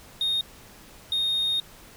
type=tone bursts at uneven times; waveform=sine; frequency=3701 Hz; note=A#7; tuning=13 cents flat; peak=-20 dBFS; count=2; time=0.21-0.41 / 1.12-1.6 s; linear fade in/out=2 ms; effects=tanh soft clip ceiling -21 dBFS + pink hiss -49 dBFS RMS until 1.96 s